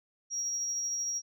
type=tone with tremolo; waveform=sine; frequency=5660 Hz; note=F8; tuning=22 cents sharp; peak=-28 dBFS; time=0.3-1.22 s; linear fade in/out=50 ms; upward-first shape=triangle; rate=13 Hz; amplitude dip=30%; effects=tanh soft clip ceiling -27 dBFS